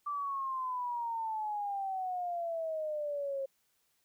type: exponential sweep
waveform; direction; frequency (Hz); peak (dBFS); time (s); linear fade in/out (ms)
sine; down; 1174.7 to 537; -33; 0.06-3.46; 10
effects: white hiss -75 dBFS RMS until 4.04 s